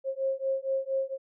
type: beating tone pair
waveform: sine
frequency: 534 / 538.3 Hz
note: C5 / C5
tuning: +35 / +49 cents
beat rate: 4.3 Hz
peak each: -30 dBFS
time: 0.04-1.18 s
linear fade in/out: 50 ms
effects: none